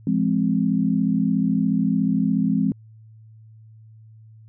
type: chord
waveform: sine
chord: F minor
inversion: none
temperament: equal with one note detuned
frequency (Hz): 170.72 / 207.7 / 261.6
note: F3 / Ab3 / C4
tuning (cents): -39 / 0 / 0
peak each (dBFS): -23 / -21 / -22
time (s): 0.07-2.72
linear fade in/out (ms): 2
effects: added 110 Hz sine -44 dBFS peak until 4.48 s